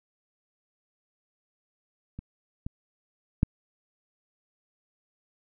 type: clicks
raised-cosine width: 5 ms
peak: -25 / -21 / -8 dBFS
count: 3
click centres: 2.19 / 2.665 / 3.431 s
effects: none